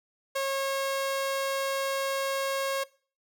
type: tone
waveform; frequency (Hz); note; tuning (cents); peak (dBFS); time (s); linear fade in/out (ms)
sawtooth; 544; C#5; -33; -23; 0.35-2.84; 10
effects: noise-tail reverb RT60 0.4 s tail -21 dB re dry